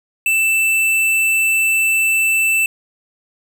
sine tone with tanh clipping, 2655 Hz, E7, 12 cents sharp, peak -14 dBFS, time 0.26-2.66 s, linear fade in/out 2 ms, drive 18 dB, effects none

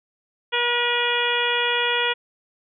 harmonic tone with a mistuned harmonic, 480 Hz, B4, 49 cents flat, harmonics 1 / 2 / 3 / 4 / 5 / 6 / 7, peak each -27 / -27 / -27 / -27 / -27 / -27 / -27 dBFS, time 0.52-2.14 s, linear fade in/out 20 ms, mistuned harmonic 5, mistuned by +23 cents, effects none

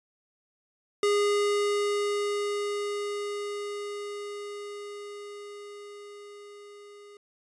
square tone with level ramp, 410 Hz, G#4, 22 cents flat, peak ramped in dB -22 to -48 dBFS, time 1.03-7.17 s, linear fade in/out 2 ms, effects resampled to 22050 Hz

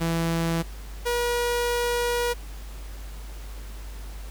sawtooth tone pair in turn, 166 / 480.8 Hz, E3 / B4, +12 / -46 cents, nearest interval octave + tritone, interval 1842 cents, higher second, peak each -19 dBFS, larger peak neither, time 0-0.63 / 1.05-2.34 s, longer second, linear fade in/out 20 ms, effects added 50 Hz sine -35 dBFS peak until 4.3 s + pink hiss -47 dBFS RMS until 4.3 s

